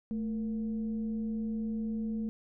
sine tone with frequency modulation, 220 Hz, A3, in tune, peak -31 dBFS, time 0.11-2.29 s, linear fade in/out 0 ms, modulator 248 Hz, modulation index 0.32, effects none

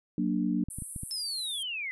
sine chord, Gb augmented, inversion none, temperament equal with one note detuned, 185 / 233.8 / 293.7 Hz, Gb3 / Bb3 / D4, 0 / +5 / 0 cents, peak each -30 dBFS, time 0.18-0.64 s, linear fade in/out 2 ms
clicks, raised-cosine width 5 ms, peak -26 dBFS, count 5, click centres 0.686 / 0.786 / 0.822 / 0.962 / 1.034 s
pink band-pass noise, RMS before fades -42 dBFS, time 0.7-1.63 s, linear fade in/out 5 ms, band 8700 to 11000 Hz, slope 96 dB/octave
sine linear sweep, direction down, 5274 to 1988 Hz, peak -32 dBFS, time 1.11-1.91 s, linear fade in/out 0 ms
effects none

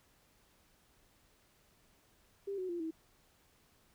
sine tone with pitch steps, 396.9 / 370.3 / 345.5 / 322.4 Hz, G4 / F#4 / F4 / E4, +22 / +1 / -19 / -38 cents, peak -36 dBFS, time 2.47-2.91 s, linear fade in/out 10 ms, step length 110 ms, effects pink hiss -69 dBFS RMS until 3.94 s

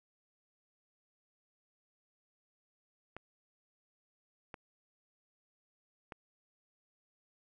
clicks, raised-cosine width 0.5 ms, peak -29 dBFS, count 3, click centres 3.166 / 4.542 / 6.122 s, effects none

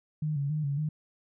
sine tone with vibrato, 146.83 Hz, D3, in tune, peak -27 dBFS, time 0.22-0.89 s, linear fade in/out 5 ms, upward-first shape square, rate 3.6 Hz, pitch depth 71 cents each way, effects none

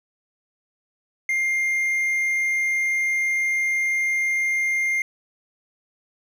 triangle tone, 2111 Hz, C7, 15 cents sharp, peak -18 dBFS, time 1.29-5.02 s, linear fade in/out 2 ms, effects none

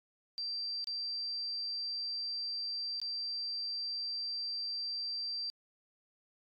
sine tone with dropouts, 4699 Hz, D8, in tune, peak -35 dBFS, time 0.38-5.5 s, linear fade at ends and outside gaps 0 ms, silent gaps 0.843-0.872 / 3-3.016 s, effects AAC 64 kbps

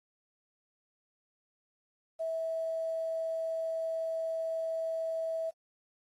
sine tone with quantisation, 651 Hz, E5, 22 cents flat, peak -31 dBFS, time 2.19-5.51 s, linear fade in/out 20 ms, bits 10, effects AAC 32 kbps

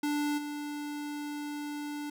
square tone with level steps, 293.7 Hz, D4, in tune, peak -29 / -36 dBFS, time 0.03-2.1 s, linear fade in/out 5 ms, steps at 0.37 s, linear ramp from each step 20 ms, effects none

